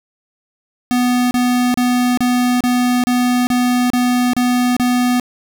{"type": "tone bursts", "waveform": "square", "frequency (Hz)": 247.1, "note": "B3", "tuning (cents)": 1, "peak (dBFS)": -13, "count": 10, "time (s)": [0.91, 5.198], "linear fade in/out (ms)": 0, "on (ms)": 400, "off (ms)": 32, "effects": []}